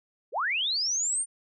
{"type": "linear sweep", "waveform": "sine", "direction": "up", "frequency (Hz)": [359.2, 9080], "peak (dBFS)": -25, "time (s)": [0.32, 1.26], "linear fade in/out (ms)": 50, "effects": []}